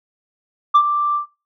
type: tone with ADSR envelope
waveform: sine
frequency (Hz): 1177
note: D6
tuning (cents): +3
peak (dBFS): -4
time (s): 0.74-1.26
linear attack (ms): 15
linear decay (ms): 65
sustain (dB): -12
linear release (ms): 110
effects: noise-tail reverb RT60 0.3 s tail -19 dB re dry + tanh soft clip ceiling -6 dBFS